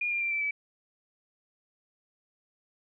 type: tone with pitch steps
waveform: sine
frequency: 2428 / 2395 / 2362 / 2329 / 2297 Hz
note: D#7 / D7 / D7 / D7 / D7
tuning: -43 / +33 / +9 / -15 / -39 cents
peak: -27 dBFS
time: 0.01-0.51 s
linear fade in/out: 5 ms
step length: 100 ms
effects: none